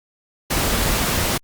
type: noise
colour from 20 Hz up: pink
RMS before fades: -20 dBFS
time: 0.5-1.38 s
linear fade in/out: 10 ms
effects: Opus 48 kbps